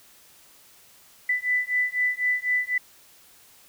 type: beating tone pair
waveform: sine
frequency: 1989 / 1993 Hz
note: B6 / B6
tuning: +12 / +15 cents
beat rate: 4 Hz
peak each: -25 dBFS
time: 1.29-2.78 s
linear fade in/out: 5 ms
effects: white hiss -54 dBFS RMS until 3.68 s